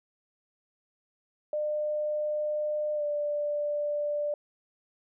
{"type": "tone with pitch glide", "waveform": "sine", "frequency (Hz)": [602, 588.9], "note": ["D5", "D5"], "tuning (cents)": [43, 5], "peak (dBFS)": -27, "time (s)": [1.53, 4.34], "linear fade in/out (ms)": 2, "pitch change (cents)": -38, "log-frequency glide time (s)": [2.95, 3.03], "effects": []}